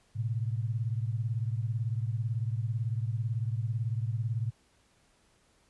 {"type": "beating tone pair", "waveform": "sine", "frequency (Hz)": [110, 128], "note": ["A2", "C3"], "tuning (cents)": [0, -38], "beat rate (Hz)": 18, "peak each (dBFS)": [-30, -34], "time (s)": [0.15, 4.51], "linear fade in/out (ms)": 20, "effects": ["pink hiss -67 dBFS RMS until 5.69 s", "resampled to 24000 Hz"]}